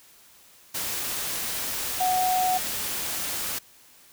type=tone in noise; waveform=sine; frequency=738 Hz; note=F#5; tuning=5 cents flat; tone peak=-21 dBFS; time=2-2.58 s; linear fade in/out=10 ms; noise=white; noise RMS=-30 dBFS; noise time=0.74-3.59 s; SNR=+6 dB; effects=white hiss -54 dBFS RMS until 4.12 s